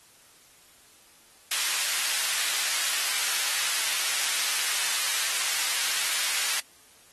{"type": "high-pass noise", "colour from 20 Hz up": "pink", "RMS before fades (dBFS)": -28, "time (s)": [1.51, 6.6], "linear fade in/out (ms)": 5, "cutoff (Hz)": 1900, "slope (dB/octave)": 12, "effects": ["white hiss -56 dBFS RMS until 7.12 s", "AAC 32 kbps"]}